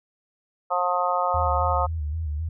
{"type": "harmonic tone", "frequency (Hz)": 178.7, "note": "F3", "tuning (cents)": 40, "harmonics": [3, 4, 5, 6, 7], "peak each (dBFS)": [-28, -26, -27, -29, -26], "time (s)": [0.7, 1.87], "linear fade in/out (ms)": 20}
{"type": "tone with vibrato", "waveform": "sine", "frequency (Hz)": 77.78, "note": "D#2", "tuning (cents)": 0, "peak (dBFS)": -25, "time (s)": [1.34, 2.49], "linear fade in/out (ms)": 5, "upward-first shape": "square", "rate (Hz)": 3.8, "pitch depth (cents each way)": 77}
{"effects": []}